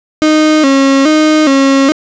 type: tone with vibrato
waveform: 35% pulse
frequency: 290 Hz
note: D4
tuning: 22 cents flat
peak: -4 dBFS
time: 0.22-1.92 s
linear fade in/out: 0 ms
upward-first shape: square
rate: 1.2 Hz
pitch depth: 110 cents each way
effects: resampled to 16000 Hz + 7-bit